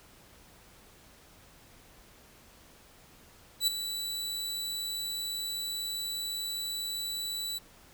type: tone with ADSR envelope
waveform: sawtooth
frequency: 3951 Hz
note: B7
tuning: in tune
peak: -19 dBFS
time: 3.6-7.59 s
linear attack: 74 ms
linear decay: 10 ms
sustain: -11 dB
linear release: 17 ms
effects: pink hiss -57 dBFS RMS until 7.93 s